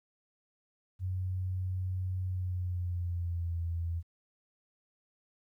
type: tone with pitch glide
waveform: sine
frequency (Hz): 92.5 to 84.33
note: F#2 to E2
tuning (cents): 0 to +40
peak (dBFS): -31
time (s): 0.99-4.03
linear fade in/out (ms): 50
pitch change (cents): -160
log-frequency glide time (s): 2.26-3.6
effects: 12-bit